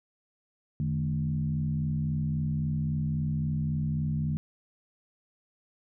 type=tone with frequency modulation; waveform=sine; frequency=152 Hz; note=D#3; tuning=40 cents flat; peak=-26 dBFS; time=0.8-4.37 s; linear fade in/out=0 ms; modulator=63.7 Hz; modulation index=0.92; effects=none